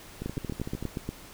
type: two click trains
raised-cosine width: 3 ms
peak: -18 / -21 dBFS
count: 8 / 9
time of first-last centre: 0.26-1.09 / 0.22-0.826 s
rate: 8.43 / 13.2 Hz
effects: pink hiss -48 dBFS RMS until 1.33 s